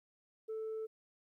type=tone; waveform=sine; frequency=440 Hz; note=A4; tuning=in tune; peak=-36 dBFS; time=0.48-0.87 s; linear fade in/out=20 ms; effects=tanh soft clip ceiling -36 dBFS + 13-bit